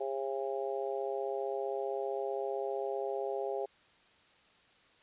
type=harmonic tone; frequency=135.4 Hz; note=C#3; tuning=40 cents flat; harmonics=3 / 4 / 5 / 6; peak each=-36 / -38 / -40 / -42 dBFS; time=0-3.66 s; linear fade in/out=10 ms; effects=white hiss -64 dBFS RMS until 5.02 s + resampled to 8000 Hz